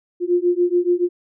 sine beating tone pair, 349.6 / 356.6 Hz, F4 / F4, +2 / +36 cents, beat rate 7 Hz, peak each -18 dBFS, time 0.2-1.09 s, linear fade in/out 50 ms, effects none

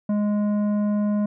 triangle tone with tanh clipping, 207.7 Hz, G#3, in tune, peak -21 dBFS, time 0.09-1.26 s, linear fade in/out 5 ms, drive 14 dB, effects none

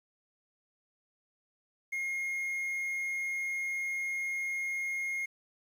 triangle tone with quantisation, 2143 Hz, C7, 41 cents sharp, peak -30 dBFS, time 1.92-5.26 s, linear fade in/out 10 ms, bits 10, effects none

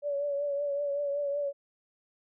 sine tone with vibrato, 571 Hz, D5, 49 cents flat, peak -28 dBFS, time 0.02-1.53 s, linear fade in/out 50 ms, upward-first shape triangle, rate 5.3 Hz, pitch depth 43 cents each way, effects none

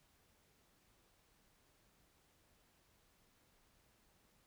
silence, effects pink hiss -73 dBFS RMS until 4.46 s

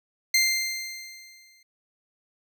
20% pulse tone with exponential decay, 2093 Hz, C7, in tune, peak -12 dBFS, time 0.34-1.63 s, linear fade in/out 5 ms, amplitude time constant 280 ms, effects none

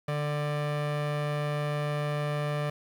sawtooth tone pair together, 147.8 / 295.6 Hz, D3 / D4, +11 / +11 cents, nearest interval octave, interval 1200 cents, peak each -24 / -28 dBFS, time 0.08-2.7 s, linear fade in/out 5 ms, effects low-pass 3000 Hz 12 dB/octave + 9-bit

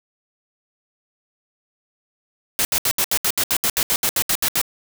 white noise bursts, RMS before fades -19 dBFS, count 16, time 2.59-4.615 s, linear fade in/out 0 ms, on 60 ms, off 71 ms, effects none

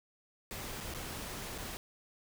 pink noise with dropouts, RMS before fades -42 dBFS, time 0.51-1.77 s, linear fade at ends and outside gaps 0 ms, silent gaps 0.803-0.808 / 0.939-0.947 / 1.579-1.584 s, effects none

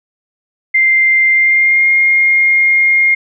sine tone with pitch glide, 2093 to 2130 Hz, C7 to C7, 0 to +30 cents, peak -7 dBFS, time 0.74-3.15 s, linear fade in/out 10 ms, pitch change +30 cents, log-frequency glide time 1.32-1.88 s, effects none

